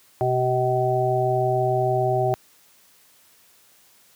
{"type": "harmonic tone with a mistuned harmonic", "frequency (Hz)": 126.4, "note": "B2", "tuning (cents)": 41, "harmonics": [1, 3, 5, 6], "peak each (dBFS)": [-24, -24, -24, -24], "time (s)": [0.21, 2.34], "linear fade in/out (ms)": 0, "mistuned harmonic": 3, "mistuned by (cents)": 16, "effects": ["white hiss -56 dBFS RMS until 4.15 s", "high-pass 80 Hz 12 dB/octave"]}